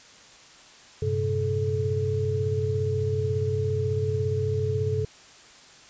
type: tone cluster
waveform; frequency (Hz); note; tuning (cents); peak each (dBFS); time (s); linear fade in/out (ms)
sine; 96.7 / 113.3 / 131.2 / 431.5; G2 / A#2 / C3 / A4; -23 / -49 / +5 / -34; -27 / -35 / -29 / -27; 1.02-5.05; 5
effects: white hiss -50 dBFS RMS until 5.89 s + resampled to 16000 Hz